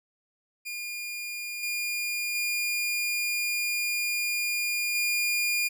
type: tone with level steps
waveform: sawtooth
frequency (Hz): 2420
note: D#7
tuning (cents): -49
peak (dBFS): -30 / -25 / -23 / -21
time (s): 0.65-5.69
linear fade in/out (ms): 20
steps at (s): 1.63 / 2.35 / 4.95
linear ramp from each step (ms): 2
effects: none